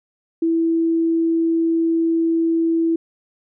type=tone; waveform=sine; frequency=329.6 Hz; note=E4; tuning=in tune; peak=-15 dBFS; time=0.42-2.96 s; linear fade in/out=5 ms; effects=none